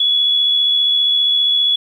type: tone with amplitude modulation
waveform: sine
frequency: 3390 Hz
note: G#7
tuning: 35 cents sharp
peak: -10 dBFS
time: 0-1.76 s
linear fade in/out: 5 ms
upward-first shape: sine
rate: 75 Hz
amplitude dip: 35%
effects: 8-bit